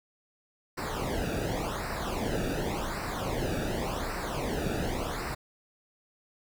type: noise with flanger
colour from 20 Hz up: brown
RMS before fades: -32 dBFS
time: 0.77-5.35 s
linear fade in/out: 10 ms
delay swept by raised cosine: 0.3 to 0.97 ms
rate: 0.89 Hz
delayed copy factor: -0.8
effects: none